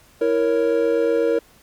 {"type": "chord", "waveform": "triangle", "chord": "A# diminished", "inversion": "second", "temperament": "equal", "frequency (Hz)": [329.6, 466.2, 554.4], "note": ["E4", "A#4", "C#5"], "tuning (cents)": [0, 0, 0], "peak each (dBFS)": [-22, -16, -21], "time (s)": [0.21, 1.39], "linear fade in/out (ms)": 5, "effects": ["pink hiss -53 dBFS RMS until 1.62 s", "Opus 48 kbps"]}